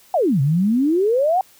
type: exponential two-way sweep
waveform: sine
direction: down then up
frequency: 782 to 130.81 to 782 Hz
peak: -14 dBFS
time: 0.14-1.41 s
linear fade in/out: 2 ms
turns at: 0.41 s
effects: white hiss -51 dBFS RMS until 1.59 s

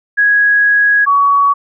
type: tone pair in turn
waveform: sine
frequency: 1661.2 / 1127.4 Hz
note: G#6 / C#6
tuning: 0 / +29 cents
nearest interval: perfect fifth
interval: 671 cents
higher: first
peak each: -7 dBFS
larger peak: neither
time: 0.17-1.06 / 1.06-1.54 s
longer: first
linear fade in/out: 20 ms
effects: none

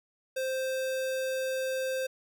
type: tone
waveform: square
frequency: 523.3 Hz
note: C5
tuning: in tune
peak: -30 dBFS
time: 0.36-2.07 s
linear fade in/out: 10 ms
effects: none

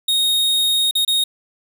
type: tone with dropouts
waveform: 45% pulse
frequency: 3729 Hz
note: A#7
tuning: in tune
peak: -15 dBFS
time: 0.08-1.24 s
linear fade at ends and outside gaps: 5 ms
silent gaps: 0.911-0.952 / 1.05-1.077 s
effects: none

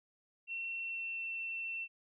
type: tone with pitch glide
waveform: sine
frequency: 2714 to 2694 Hz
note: E7 to E7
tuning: +50 to +37 cents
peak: -37 dBFS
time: 0.47-1.88 s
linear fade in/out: 50 ms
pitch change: -13 cents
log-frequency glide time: 0.76-1.26 s
effects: none

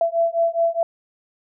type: beating tone pair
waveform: sine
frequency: 668 / 672.8 Hz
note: E5 / E5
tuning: +23 / +35 cents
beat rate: 4.8 Hz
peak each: -20 dBFS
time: 0.01-0.83 s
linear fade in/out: 2 ms
effects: none

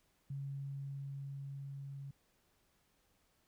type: tone with level ramp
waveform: sine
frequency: 138.59 Hz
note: C#3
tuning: in tune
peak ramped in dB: -39 to -44 dBFS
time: 0.3-2.11 s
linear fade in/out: 5 ms
effects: pink hiss -75 dBFS RMS until 3.47 s

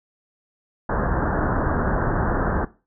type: low-pass noise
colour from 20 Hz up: pink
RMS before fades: -22 dBFS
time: 0.89-2.65 s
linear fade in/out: 5 ms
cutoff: 1700 Hz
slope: 96 dB/octave
effects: noise-tail reverb RT60 0.3 s tail -17 dB re dry

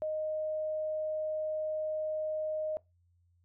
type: tone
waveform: sine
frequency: 620 Hz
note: D#5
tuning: 6 cents flat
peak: -31 dBFS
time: 0.02-2.77 s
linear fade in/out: 0 ms
effects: noise-tail reverb RT60 0.2 s tail -21 dB re dry + added 87 Hz sine -66 dBFS peak until 3.44 s

